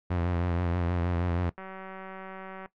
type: tone with vibrato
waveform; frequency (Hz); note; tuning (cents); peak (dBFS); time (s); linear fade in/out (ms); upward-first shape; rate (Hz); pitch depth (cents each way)
sawtooth; 87.31; F2; 0; -22; 0.1-1.5; 10; triangle; 6.3; 62
type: click train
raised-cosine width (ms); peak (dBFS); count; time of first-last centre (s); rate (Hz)
0.5; -26; 206; 1.58-2.659; 190
effects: noise-tail reverb RT60 0.1 s tail -17 dB re dry + low-pass 2000 Hz 12 dB/octave